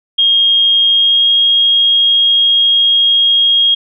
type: tone with pitch glide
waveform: sine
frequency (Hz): 3244 to 3263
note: G#7 to G#7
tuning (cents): -41 to -31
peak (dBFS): -7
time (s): 0.18-3.75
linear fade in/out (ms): 10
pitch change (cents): +10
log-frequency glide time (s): 0.9-1.29
effects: none